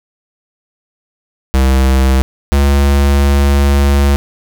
square tone pair in turn, 66 / 70.2 Hz, C2 / C#2, +16 / +22 cents, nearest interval minor second, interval 106 cents, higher second, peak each -8 dBFS, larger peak neither, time 1.54-2.22 / 2.52-4.16 s, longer second, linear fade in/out 0 ms, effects none

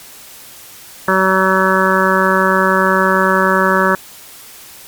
harmonic tone, 189.3 Hz, F#3, 40 cents sharp, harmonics 1 / 2 / 3 / 5 / 6 / 7 / 8 / 9, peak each -18 / -18 / -18 / -18 / -18 / -18 / -18 / -18 dBFS, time 1.08-3.95 s, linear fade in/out 2 ms, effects white hiss -37 dBFS RMS until 4.87 s + MP3 96 kbps

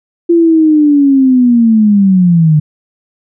sine linear sweep, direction down, 343.8 to 148.7 Hz, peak -4 dBFS, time 0.29-2.6 s, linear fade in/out 10 ms, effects none

